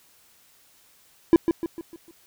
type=tone with echo; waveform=triangle; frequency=333.9 Hz; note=E4; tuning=22 cents sharp; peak=-8 dBFS; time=1.33-1.36 s; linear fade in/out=0 ms; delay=150 ms; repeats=5; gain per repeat=-7 dB; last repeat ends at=2.11 s; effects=white hiss -58 dBFS RMS until 2.26 s